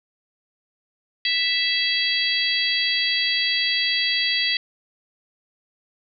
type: harmonic tone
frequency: 659.3 Hz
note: E5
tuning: in tune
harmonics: 3 / 4 / 5 / 6 / 7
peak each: -25 / -28 / -24 / -28 / -25 dBFS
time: 1.25-4.57 s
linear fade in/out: 2 ms
effects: none